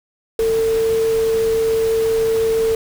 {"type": "tone in noise", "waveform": "sine", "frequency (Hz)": 449, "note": "A4", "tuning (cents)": 35, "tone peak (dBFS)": -14, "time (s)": [0.39, 2.75], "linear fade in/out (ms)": 2, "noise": "pink", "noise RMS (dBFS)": -31, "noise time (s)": [0.39, 2.75], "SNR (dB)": 14, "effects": []}